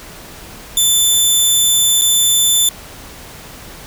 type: tone with dropouts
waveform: 15% pulse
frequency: 3520 Hz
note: A7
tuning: in tune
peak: -3 dBFS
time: 0.77-2.69 s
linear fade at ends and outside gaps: 2 ms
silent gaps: 2.013-2.018 s
effects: pink hiss -35 dBFS RMS until 3.86 s